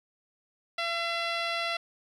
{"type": "tone with low-pass filter", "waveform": "10% pulse", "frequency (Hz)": 677, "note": "E5", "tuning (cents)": 46, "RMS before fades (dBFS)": -31, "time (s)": [0.78, 1.77], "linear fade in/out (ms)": 5, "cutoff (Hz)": 4700, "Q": 0.94, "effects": ["10-bit"]}